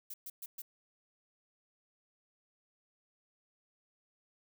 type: noise bursts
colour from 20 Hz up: violet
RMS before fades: -44 dBFS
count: 4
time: 0.1-0.62 s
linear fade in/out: 5 ms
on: 40 ms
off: 120 ms
effects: none